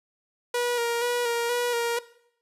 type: tone with vibrato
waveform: sawtooth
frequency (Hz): 477.1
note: A#4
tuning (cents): +40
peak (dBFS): -20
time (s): 0.54-1.99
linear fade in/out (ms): 5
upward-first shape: square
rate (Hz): 2.1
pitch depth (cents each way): 27
effects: noise-tail reverb RT60 0.7 s tail -19 dB re dry + resampled to 32000 Hz